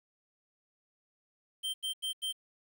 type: tone bursts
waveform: square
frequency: 3136 Hz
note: G7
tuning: in tune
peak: -33 dBFS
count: 4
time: 1.63-2.328 s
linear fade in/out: 20 ms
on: 110 ms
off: 86 ms
effects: 11-bit